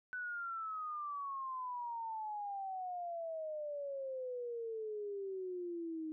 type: exponential sweep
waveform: sine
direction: down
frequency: 1502 to 310.5 Hz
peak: -39 dBFS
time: 0.13-6.12 s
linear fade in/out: 0 ms
effects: none